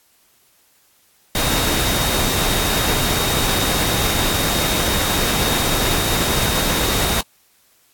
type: tone in noise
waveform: sine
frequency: 3729 Hz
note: A#7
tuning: in tune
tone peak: -26 dBFS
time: 1.35-7.21 s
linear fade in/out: 2 ms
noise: pink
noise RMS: -19 dBFS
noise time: 1.35-7.21 s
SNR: -10 dB
effects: white hiss -57 dBFS RMS until 7.93 s + AAC 64 kbps